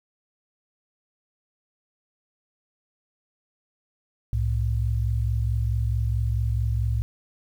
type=tone pair together; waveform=sine; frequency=65.41 / 110 Hz; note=C2 / A2; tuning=0 / 0 cents; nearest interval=major sixth; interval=900 cents; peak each=-24 dBFS; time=4.33-7.02 s; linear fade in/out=0 ms; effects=9-bit